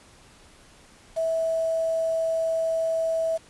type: tone with quantisation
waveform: sine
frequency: 652 Hz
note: E5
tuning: 19 cents flat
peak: -22 dBFS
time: 1.16-3.38 s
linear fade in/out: 20 ms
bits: 7
effects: pink hiss -53 dBFS RMS until 3.49 s + resampled to 24000 Hz